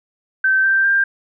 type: tone with pitch steps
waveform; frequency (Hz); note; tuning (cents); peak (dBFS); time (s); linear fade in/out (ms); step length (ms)
sine; 1547 / 1568.6 / 1590.5; G6 / G6 / G6; -23 / +1 / +25; -12; 0.44-1.04; 5; 200
effects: none